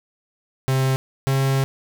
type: tone pair in turn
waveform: 45% pulse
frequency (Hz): 132.4 / 135.03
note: C3 / C#3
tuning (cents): +21 / -45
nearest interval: unison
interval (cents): 34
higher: second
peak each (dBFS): -17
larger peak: neither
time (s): 0.68-0.96 / 1.27-1.64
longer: second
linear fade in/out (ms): 0
effects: none